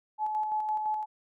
sine tone with tremolo, 857 Hz, A5, 46 cents flat, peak -26 dBFS, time 0.18-1.06 s, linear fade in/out 50 ms, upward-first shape square, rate 5.9 Hz, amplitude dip 35%, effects none

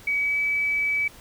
sine tone with pitch glide, 2272 to 2292 Hz, C#7 to D7, +42 to -43 cents, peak -21 dBFS, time 0.07-1.08 s, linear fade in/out 5 ms, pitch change +15 cents, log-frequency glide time 0.18-0.39 s, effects pink hiss -48 dBFS RMS until 1.2 s

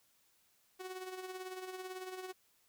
sawtooth tone with tremolo, 371.6 Hz, F#4, 7 cents sharp, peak -37 dBFS, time 0.79-2.33 s, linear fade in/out 20 ms, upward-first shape sine, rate 18 Hz, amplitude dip 55%, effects white hiss -72 dBFS RMS until 2.68 s

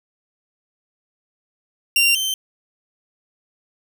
sawtooth tone pair in turn, 2770 / 3104 Hz, F7 / G7, -15 / -18 cents, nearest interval major second, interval 197 cents, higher second, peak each -10 / -17 dBFS, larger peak first, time 1.96-2.15 / 2.15-2.34 s, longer neither, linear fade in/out 2 ms, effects none

